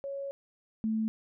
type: tone pair in turn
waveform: sine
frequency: 554.4 / 220 Hz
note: C#5 / A3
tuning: 0 / 0 cents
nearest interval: octave + major third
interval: 1600 cents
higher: first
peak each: -34 / -27 dBFS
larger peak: second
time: 0.04-0.31 / 0.84-1.08 s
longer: first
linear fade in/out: 0 ms
effects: none